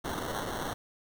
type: noise with sample-and-hold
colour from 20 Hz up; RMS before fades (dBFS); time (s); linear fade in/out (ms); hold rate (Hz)
white; -35; 0.04-0.74; 10; 2450
effects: none